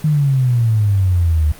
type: exponential sweep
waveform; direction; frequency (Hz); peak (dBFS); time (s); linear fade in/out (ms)
sine; down; 156.3 to 74.2; -11; 0.04-1.52; 5
effects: pink hiss -39 dBFS RMS until 1.59 s + Opus 48 kbps